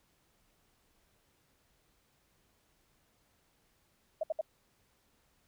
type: tone bursts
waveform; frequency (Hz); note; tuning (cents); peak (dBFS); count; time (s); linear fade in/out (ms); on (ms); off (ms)
sine; 633; D#5; +30; -29; 3; 4.21-4.412; 5; 24; 65
effects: pink hiss -72 dBFS RMS until 5.47 s